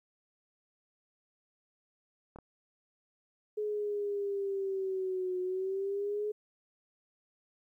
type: clicks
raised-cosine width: 1 ms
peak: -34 dBFS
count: 2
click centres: 2.36 / 2.387 s
type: linear two-way sweep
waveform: sine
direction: down then up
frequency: 423.9 to 364.1 to 423.9 Hz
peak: -31 dBFS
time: 3.57-6.32 s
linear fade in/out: 10 ms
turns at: 5.4 s
effects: 12-bit

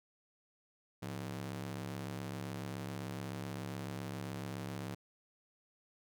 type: ring-modulated tone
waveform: sawtooth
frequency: 143.3 Hz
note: D3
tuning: 42 cents flat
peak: -33 dBFS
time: 1.02-4.95 s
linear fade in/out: 10 ms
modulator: 33.6 Hz
effects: none

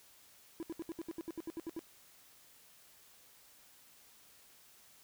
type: tone bursts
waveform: triangle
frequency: 329.6 Hz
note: E4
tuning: in tune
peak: -36 dBFS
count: 13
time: 0.6-1.792 s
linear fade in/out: 0 ms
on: 28 ms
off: 69 ms
effects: white hiss -62 dBFS RMS until 5.03 s

